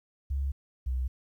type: tone pair in turn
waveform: sine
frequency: 68.7 / 63.56 Hz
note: C#2 / C2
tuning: -15 / -50 cents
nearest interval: minor second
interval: 135 cents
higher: first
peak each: -27 dBFS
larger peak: neither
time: 0.3-0.52 / 0.86-1.08 s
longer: neither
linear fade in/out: 10 ms
effects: 11-bit